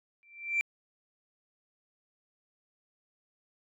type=tone with exponential growth; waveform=sine; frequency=2349 Hz; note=D7; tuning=in tune; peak=-21 dBFS; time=0.23-0.61 s; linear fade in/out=0 ms; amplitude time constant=81 ms; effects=tanh soft clip ceiling -22 dBFS

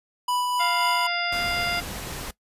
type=tone with tremolo; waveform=square; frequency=987.8 Hz; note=B5; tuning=in tune; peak=-23 dBFS; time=0.28-1.07 s; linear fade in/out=5 ms; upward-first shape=sine; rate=3.8 Hz; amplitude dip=25%
type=harmonic tone; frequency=698.5 Hz; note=F5; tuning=in tune; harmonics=1 / 2 / 3 / 4 / 5 / 7; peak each=-30 / -30 / -29 / -32 / -35 / -33 dBFS; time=0.59-1.81 s; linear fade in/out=20 ms
type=noise; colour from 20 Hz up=pink; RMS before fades=-34 dBFS; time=1.32-2.31 s; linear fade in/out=5 ms
effects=noise-tail reverb RT60 0.1 s tail -19 dB re dry + resampled to 32000 Hz

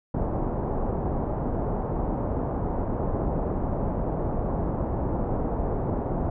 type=low-pass noise; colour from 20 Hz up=pink; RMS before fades=-27 dBFS; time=0.14-6.3 s; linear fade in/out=5 ms; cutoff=880 Hz; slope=24 dB/octave; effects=none

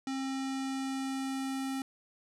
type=tone with low-pass filter sweep; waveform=square; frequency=267.5 Hz; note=C4; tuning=38 cents sharp; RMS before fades=-35 dBFS; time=0.07-1.82 s; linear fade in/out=2 ms; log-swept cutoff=6800 to 11000 Hz; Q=1.3; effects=none

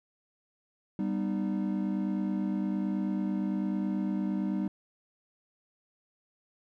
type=chord; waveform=triangle; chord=G augmented; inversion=none; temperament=just; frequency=196 / 245 / 306.2 Hz; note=G3 / B3 / D#4; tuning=0 / -14 / -28 cents; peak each=-28 / -34 / -32 dBFS; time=0.99-4.68 s; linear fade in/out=2 ms; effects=none

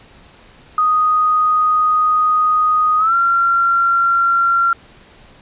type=tone with pitch glide; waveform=sine; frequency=1244.5 to 1372.9 Hz; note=D#6 to F6; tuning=0 to -30 cents; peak=-11 dBFS; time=0.78-4.73 s; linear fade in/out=2 ms; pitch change=+170 cents; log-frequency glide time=2.98-3.14 s; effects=pink hiss -45 dBFS RMS until 5.41 s + resampled to 8000 Hz

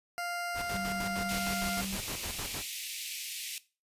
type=tone; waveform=20% pulse; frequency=698.5 Hz; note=F5; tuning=in tune; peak=-29 dBFS; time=0.18-1.81 s; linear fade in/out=0 ms
type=noise with tremolo; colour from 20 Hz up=pink; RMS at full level=-39 dBFS; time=0.54-2.64 s; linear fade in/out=50 ms; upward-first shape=square; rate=6.5 Hz; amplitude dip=70%
type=tone with pitch glide; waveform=sine; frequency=192.2 to 193.31 Hz; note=G3 to G3; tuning=-34 to -24 cents; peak=-37 dBFS; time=0.74-1.97 s; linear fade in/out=2 ms; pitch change=+10 cents; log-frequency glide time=0.96-1.28 s
type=high-pass noise; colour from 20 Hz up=pink; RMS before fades=-39 dBFS; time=1.29-3.58 s; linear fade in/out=0 ms; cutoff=2200 Hz; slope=48 dB/octave
effects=noise-tail reverb RT60 0.3 s tail -17 dB re dry + resampled to 32000 Hz

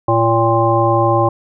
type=harmonic tone with a mistuned harmonic; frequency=114.3 Hz; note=A#2; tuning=34 cents flat; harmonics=1 / 3 / 5 / 7 / 9; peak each=-17 / -17 / -17 / -17 / -17 dBFS; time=0.08-1.29 s; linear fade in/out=5 ms; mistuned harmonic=9; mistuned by=+32 cents; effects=none

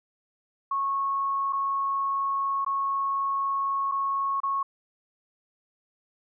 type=tone with dropouts; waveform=sine; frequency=1099 Hz; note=C#6; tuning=15 cents flat; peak=-24 dBFS; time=0.71-4.63 s; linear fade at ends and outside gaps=5 ms; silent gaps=1.526-1.53 / 2.648-2.663 / 3.915-3.919 / 4.403-4.433 s; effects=none

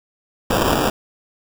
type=noise with sample-and-hold; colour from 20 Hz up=violet; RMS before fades=-18 dBFS; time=0.5-0.9 s; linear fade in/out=5 ms; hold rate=2100 Hz; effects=none

